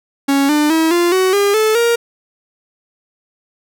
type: tone with pitch steps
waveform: 45% pulse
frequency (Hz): 277.2 / 298.8 / 322.1 / 347.2 / 374.3 / 403.5 / 435 / 468.9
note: C#4 / D4 / E4 / F4 / F#4 / G#4 / A4 / A#4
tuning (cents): 0 / +30 / -40 / -10 / +20 / -50 / -20 / +10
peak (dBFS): -11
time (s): 0.28-1.96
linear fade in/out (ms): 10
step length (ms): 210
effects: none